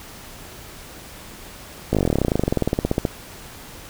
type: slowing click train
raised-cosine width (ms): 2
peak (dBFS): -5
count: 30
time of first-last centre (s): 1.93-3.052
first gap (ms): 18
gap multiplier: 1.05
effects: pink hiss -40 dBFS RMS until 3.89 s